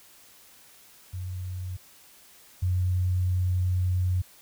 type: tone pair in turn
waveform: sine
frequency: 91.7 / 91.01 Hz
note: F#2 / F#2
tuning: -15 / -28 cents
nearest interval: unison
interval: 13 cents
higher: first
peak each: -31 / -22 dBFS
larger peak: second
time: 1.13-1.77 / 2.62-4.22 s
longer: second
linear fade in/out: 10 ms
effects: white hiss -54 dBFS RMS until 4.41 s